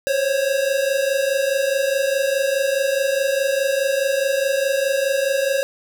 square tone pair together, 528.2 / 553 Hz, C5 / C#5, +16 / -4 cents, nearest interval minor second, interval 80 cents, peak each -23 / -20 dBFS, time 0.07-5.63 s, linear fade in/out 0 ms, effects none

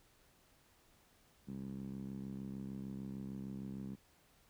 10% pulse tone with band-pass filter, 66.6 Hz, C2, 31 cents sharp, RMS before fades -45 dBFS, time 1.47-3.96 s, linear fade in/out 20 ms, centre 190 Hz, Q 2.7, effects pink hiss -69 dBFS RMS until 4.49 s

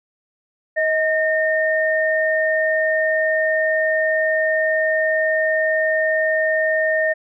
sine tone pair together, 631.5 / 1829 Hz, D#5 / A#6, +26 / -33 cents, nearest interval octave + tritone, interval 1841 cents, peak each -18 / -19 dBFS, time 0.76-7.14 s, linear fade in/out 20 ms, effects none

